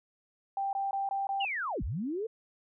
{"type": "tone bursts", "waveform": "sine", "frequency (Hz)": 787, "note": "G5", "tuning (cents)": 7, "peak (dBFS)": -29, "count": 5, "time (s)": [0.57, 1.45], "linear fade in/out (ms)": 2, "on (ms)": 160, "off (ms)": 20}
{"type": "linear two-way sweep", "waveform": "sine", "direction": "down then up", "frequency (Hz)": [2984, 36.71, 466.6], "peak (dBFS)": -31, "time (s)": [1.4, 2.27], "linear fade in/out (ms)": 10, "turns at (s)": 1.83}
{"effects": []}